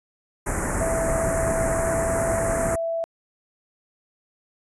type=band-stop noise; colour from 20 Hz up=pink; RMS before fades=-25 dBFS; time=0.46-2.76 s; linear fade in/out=10 ms; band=2000 to 7000 Hz; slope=48 dB/octave
type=tone with pitch glide; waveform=sine; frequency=658 to 663 Hz; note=E5 to E5; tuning=-3 to +10 cents; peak=-23 dBFS; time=0.81-3.04 s; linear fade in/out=0 ms; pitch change=+13 cents; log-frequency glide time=1.49-2.17 s
effects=resampled to 24000 Hz